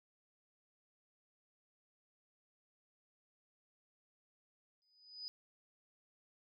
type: tone with exponential growth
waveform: sine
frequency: 4978 Hz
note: D#8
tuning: in tune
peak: -40 dBFS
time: 4.82-5.28 s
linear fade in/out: 0 ms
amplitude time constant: 100 ms
effects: none